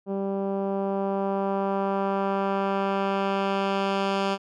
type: tone with low-pass filter sweep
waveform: 10% pulse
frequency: 196 Hz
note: G3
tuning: in tune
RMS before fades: -26 dBFS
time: 0.06-4.38 s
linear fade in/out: 50 ms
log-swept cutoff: 450 to 4400 Hz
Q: 0.87
effects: none